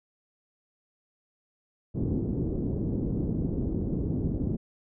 white low-pass noise, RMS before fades -29 dBFS, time 1.94-4.57 s, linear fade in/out 20 ms, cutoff 320 Hz, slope 24 dB/octave, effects none

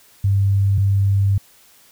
sine tone pair in turn, 98.8 / 98.8 Hz, G2 / G2, +14 / +14 cents, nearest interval unison, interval 0 cents, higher neither, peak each -13 dBFS, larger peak neither, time 0.24-0.78 / 0.78-1.38 s, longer second, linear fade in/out 5 ms, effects white hiss -51 dBFS RMS until 1.91 s

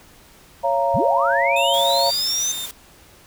sine chord, Bb minor, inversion first, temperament equal with one note detuned, 554.4 / 685.7 / 932.3 Hz, Db5 / F5 / Bb5, 0 / -32 / 0 cents, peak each -21 dBFS, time 0.63-2.11 s, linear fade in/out 20 ms
sine linear sweep, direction up, 67.6 to 6272 Hz, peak -20 dBFS, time 0.94-2.52 s, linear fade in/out 5 ms
sawtooth tone with vibrato, 3627 Hz, A#7, 48 cents flat, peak -24 dBFS, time 1.56-2.66 s, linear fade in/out 5 ms, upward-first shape sine, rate 2.4 Hz, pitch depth 10 cents each way
white noise, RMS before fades -34 dBFS, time 1.74-2.71 s, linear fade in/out 0 ms
effects pink hiss -49 dBFS RMS until 3.26 s

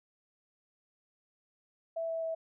sine tone with pitch steps, 659.3 / 655.1 / 651 Hz, E5 / E5 / E5, 0 / -11 / -22 cents, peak -32 dBFS, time 1.96-2.35 s, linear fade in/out 10 ms, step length 130 ms, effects none

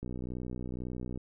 click train, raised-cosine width 3 ms, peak -26 dBFS, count 72, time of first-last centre 0.03-1.175 s, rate 62 Hz, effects none

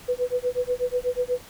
sine tone with tremolo, 495.7 Hz, B4, 6 cents sharp, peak -19 dBFS, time 0.08-1.41 s, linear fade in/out 10 ms, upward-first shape sine, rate 8.2 Hz, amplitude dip 100%, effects pink hiss -46 dBFS RMS until 1.49 s

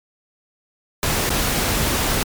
pink noise with dropouts, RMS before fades -20 dBFS, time 1.03-2.23 s, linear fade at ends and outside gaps 1 ms, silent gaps 1.295-1.302 s, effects MP3 96 kbps

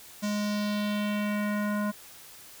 square tone with low-pass filter sweep, 207.7 Hz, G#3, in tune, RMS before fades -29 dBFS, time 0.22-1.92 s, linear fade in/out 20 ms, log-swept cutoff 7000 to 1300 Hz, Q 2, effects white hiss -49 dBFS RMS until 2.6 s

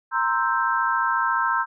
sine chord, C dominant seventh, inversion third, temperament equal, 932.3 / 1046.5 / 1318.5 / 1568 Hz, Bb5 / C6 / E6 / G6, 0 / 0 / 0 / 0 cents, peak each -25 dBFS, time 0.11-1.66 s, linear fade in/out 50 ms, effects none

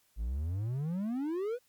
triangle exponential sweep, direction up, 50.3 to 511 Hz, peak -29 dBFS, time 0.16-1.59 s, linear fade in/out 50 ms, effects white hiss -70 dBFS RMS until 1.68 s + MP3 96 kbps

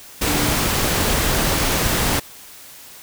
sine tone in noise, 293.7 Hz, D4, in tune, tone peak -25 dBFS, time 0.27-0.54 s, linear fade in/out 10 ms, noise pink, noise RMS -19 dBFS, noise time 0.21-2.2 s, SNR -9 dB, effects white hiss -41 dBFS RMS until 3.02 s

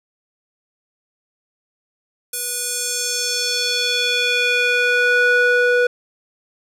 square tone with band-pass filter sweep, 489.4 Hz, B4, 16 cents flat, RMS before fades -18 dBFS, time 2.33-5.87 s, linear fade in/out 5 ms, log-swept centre 11000 to 990 Hz, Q 1.9, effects none

